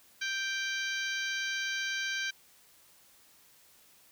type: harmonic tone with a mistuned harmonic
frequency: 784 Hz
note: G5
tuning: in tune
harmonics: 2 / 3 / 4 / 5 / 6 / 7 / 8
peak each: -34 / -38 / -40 / -42 / -44 / -45 / -46 dBFS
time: 0.21-2.31 s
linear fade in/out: 10 ms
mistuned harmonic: 7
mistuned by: +52 cents
effects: white hiss -61 dBFS RMS until 4.11 s